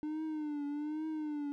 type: tone with vibrato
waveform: triangle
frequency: 301 Hz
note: D4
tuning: 43 cents sharp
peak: -33 dBFS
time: 0.03-1.52 s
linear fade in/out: 0 ms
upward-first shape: triangle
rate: 1.2 Hz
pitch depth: 90 cents each way
effects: none